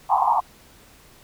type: band-pass noise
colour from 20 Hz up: pink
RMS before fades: -19 dBFS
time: 0.09-0.41 s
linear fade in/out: 20 ms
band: 720 to 1100 Hz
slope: 96 dB/octave
effects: pink hiss -51 dBFS RMS until 1.23 s